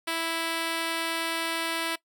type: tone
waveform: 5% pulse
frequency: 329.6 Hz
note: E4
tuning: in tune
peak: -16 dBFS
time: 0.07-1.96 s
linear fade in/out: 10 ms
effects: noise-tail reverb RT60 0.1 s tail -20 dB re dry